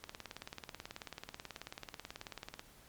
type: click train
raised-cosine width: 0.2 ms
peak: -26 dBFS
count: 48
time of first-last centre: 0.04-2.594 s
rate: 18.4 Hz
effects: pink hiss -61 dBFS RMS until 2.88 s + MP3 96 kbps